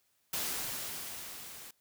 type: noise with level ramp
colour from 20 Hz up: white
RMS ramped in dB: -34 to -49 dBFS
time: 0.33-1.71 s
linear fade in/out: 5 ms
effects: white hiss -74 dBFS RMS until 1.8 s